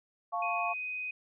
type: chord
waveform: sine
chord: F augmented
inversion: none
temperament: equal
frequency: 698.5 / 880 / 1108.7 Hz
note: F5 / A5 / C#6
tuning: 0 / 0 / 0 cents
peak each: -33 / -38 / -34 dBFS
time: 0.32-0.74 s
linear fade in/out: 20 ms
type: tone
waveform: sine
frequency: 2502 Hz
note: D#7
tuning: 9 cents sharp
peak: -34 dBFS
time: 0.42-1.11 s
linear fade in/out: 5 ms
effects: none